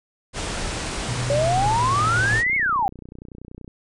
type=low-pass noise; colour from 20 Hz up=pink; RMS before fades=-28 dBFS; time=0.33-2.44 s; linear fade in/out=50 ms; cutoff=9700 Hz; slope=96 dB/octave
type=tone with pitch glide; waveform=sine; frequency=123.47 to 113.22 Hz; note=B2 to A2; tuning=0 to +50 cents; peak=-24 dBFS; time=1.08-2.4 s; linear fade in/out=10 ms; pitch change=-150 cents; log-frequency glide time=1.61-1.73 s
type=exponential two-way sweep; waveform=sine; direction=up then down; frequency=556 to 2217 to 737 Hz; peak=-18 dBFS; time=1.3-2.88 s; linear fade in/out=0 ms; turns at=2.56 s
type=click train; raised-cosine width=3 ms; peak=-26 dBFS; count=65; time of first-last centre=1.58-3.678 s; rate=30.5 Hz
effects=none